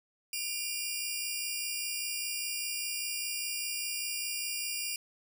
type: tone cluster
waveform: 15% pulse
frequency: 2400 / 2788 / 4865 Hz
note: D7 / F7 / D#8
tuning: +37 / -4 / -40 cents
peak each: -31 dBFS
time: 0.33-4.96 s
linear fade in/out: 2 ms
effects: none